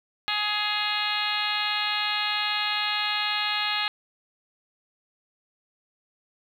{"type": "harmonic tone with a mistuned harmonic", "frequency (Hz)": 418.8, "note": "G#4", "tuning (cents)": 15, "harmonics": [2, 3, 4, 5, 6, 7, 8, 9, 10], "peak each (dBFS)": [-33, -33, -33, -33, -33, -33, -33, -33, -33], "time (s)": [0.28, 3.88], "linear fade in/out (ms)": 0, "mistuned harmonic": 7, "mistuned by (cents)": -41, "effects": ["9-bit"]}